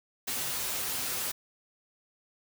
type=noise with comb filter; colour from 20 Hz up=white; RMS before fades=-33 dBFS; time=0.27-1.32 s; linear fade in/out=10 ms; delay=7.9 ms; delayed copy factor=+0.7; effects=none